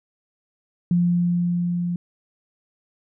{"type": "tone with level ramp", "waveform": "sine", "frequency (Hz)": 174.7, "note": "F3", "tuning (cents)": 1, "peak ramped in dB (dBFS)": [-15, -22], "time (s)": [0.91, 1.96], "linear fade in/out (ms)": 2, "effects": []}